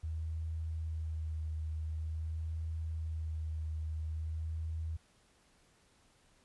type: tone with vibrato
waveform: sine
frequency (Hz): 79.4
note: D#2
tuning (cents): +36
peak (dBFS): -35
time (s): 0.03-4.97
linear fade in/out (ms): 10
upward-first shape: sine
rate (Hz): 0.47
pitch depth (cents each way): 21
effects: pink hiss -68 dBFS RMS until 6.44 s + resampled to 24000 Hz